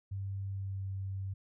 sine tone with pitch glide, 97.8 to 96.57 Hz, G2 to G2, -4 to -25 cents, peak -35 dBFS, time 0.11-1.34 s, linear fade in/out 10 ms, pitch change -21 cents, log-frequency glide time 0.47-0.85 s, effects none

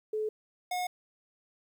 sine / square tone pair in turn, 430.7 / 723.9 Hz, A4 / F#5, -37 / -38 cents, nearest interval major sixth, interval 899 cents, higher second, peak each -29 / -31 dBFS, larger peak first, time 0.13-0.29 / 0.71-0.87 s, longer neither, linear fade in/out 5 ms, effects 11-bit

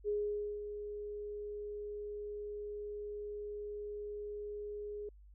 sine tone with ADSR envelope, 415.3 Hz, G#4, in tune, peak -31 dBFS, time 0.04-5.09 s, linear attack 43 ms, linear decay 520 ms, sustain -9 dB, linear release 3 ms, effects added 50 Hz sine -55 dBFS peak until 5.34 s

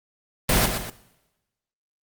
pink noise with echo, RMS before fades -19 dBFS, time 0.49-0.66 s, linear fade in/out 2 ms, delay 120 ms, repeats 2, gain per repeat -7 dB, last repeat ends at 0.9 s, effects noise-tail reverb RT60 1.0 s tail -18 dB re dry + Opus 24 kbps

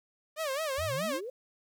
sawtooth tone with vibrato, 583 Hz, D5, 13 cents flat, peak -27 dBFS, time 0.36-1.21 s, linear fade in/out 50 ms, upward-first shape sine, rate 4.7 Hz, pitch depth 180 cents each way
sine exponential sweep, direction up, 72.6 to 538 Hz, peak -36 dBFS, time 0.78-1.3 s, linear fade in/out 5 ms
effects 11-bit

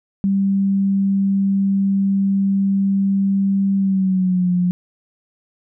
sine tone with pitch glide, 196 to 178.7 Hz, G3 to F3, 0 to +40 cents, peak -14 dBFS, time 0.24-4.71 s, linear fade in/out 0 ms, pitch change -160 cents, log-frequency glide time 3.77-4.51 s, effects none

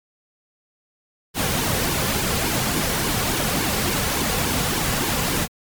pink noise with flanger, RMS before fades -22 dBFS, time 1.34-5.48 s, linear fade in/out 50 ms, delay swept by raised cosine 1.5 to 3.3 ms, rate 3.5 Hz, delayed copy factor -0.55, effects MP3 96 kbps

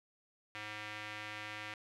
square tone with band-pass filter, 106.1 Hz, G#2, 38 cents sharp, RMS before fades -45 dBFS, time 0.55-1.74 s, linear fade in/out 0 ms, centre 2200 Hz, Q 1.7, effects none

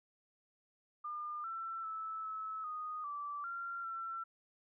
sine tone with pitch steps, 1206 / 1340 / 1310 / 1299 / 1240 / 1162 / 1379 / 1347 Hz, D6 / E6 / E6 / E6 / D#6 / D6 / F6 / E6, +46 / +28 / -11 / -26 / -6 / -19 / -22 / +37 cents, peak -39 dBFS, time 1.04-4.24 s, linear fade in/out 10 ms, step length 400 ms, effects none

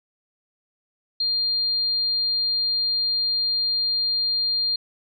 sine tone, 4200 Hz, C8, 6 cents sharp, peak -20 dBFS, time 1.2-4.76 s, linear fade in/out 5 ms, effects none

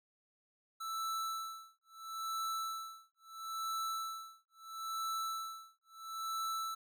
square tone with tremolo, 1321 Hz, E6, 3 cents sharp, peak -36 dBFS, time 0.8-6.75 s, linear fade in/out 10 ms, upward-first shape sine, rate 0.75 Hz, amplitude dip 100%, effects none

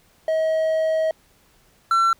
triangle tone pair in turn, 637 / 1349.8 Hz, D#5 / E6, +41 / +41 cents, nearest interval octave + minor second, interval 1300 cents, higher second, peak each -16 / -13 dBFS, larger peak second, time 0.28-1.11 / 1.91-2.13 s, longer first, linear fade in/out 2 ms, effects pink hiss -58 dBFS RMS until 2.19 s

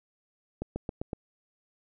accelerating click train, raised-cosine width 2 ms, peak -19 dBFS, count 5, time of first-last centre 0.62-1.132 s, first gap 140 ms, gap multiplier 0.94, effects none

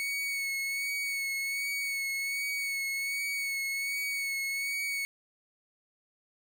40% pulse tone with vibrato, 2217 Hz, C#7, in tune, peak -30 dBFS, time 0-5.05 s, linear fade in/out 0 ms, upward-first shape sine, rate 1.3 Hz, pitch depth 27 cents each way, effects 11-bit

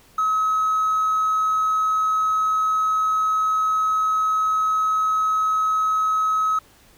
triangle tone with hard clipping, 1281 Hz, E6, 50 cents flat, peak -18 dBFS, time 0.18-6.59 s, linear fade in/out 5 ms, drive 4 dB, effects pink hiss -53 dBFS RMS until 6.97 s

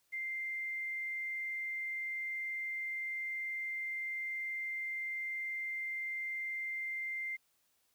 sine tone with quantisation, 2093 Hz, C7, in tune, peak -36 dBFS, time 0.12-7.37 s, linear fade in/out 20 ms, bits 11, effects white hiss -75 dBFS RMS until 7.94 s

